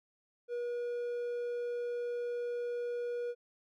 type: tone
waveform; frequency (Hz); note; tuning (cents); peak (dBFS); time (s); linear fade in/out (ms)
triangle; 481.3; B4; -45; -32; 0.48-3.35; 50
effects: none